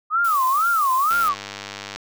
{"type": "tone with vibrato", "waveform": "sine", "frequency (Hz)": 1200, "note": "D6", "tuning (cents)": 37, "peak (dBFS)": -16, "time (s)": [0.1, 1.35], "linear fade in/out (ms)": 50, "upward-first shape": "sine", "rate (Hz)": 2.1, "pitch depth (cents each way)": 270}
{"type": "noise", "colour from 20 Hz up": "blue", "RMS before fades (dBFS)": -33, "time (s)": [0.24, 1.29], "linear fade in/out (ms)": 10}
{"type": "click train", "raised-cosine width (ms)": 0.2, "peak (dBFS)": -14, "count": 86, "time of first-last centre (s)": [1.11, 1.96], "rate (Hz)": 100}
{"effects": []}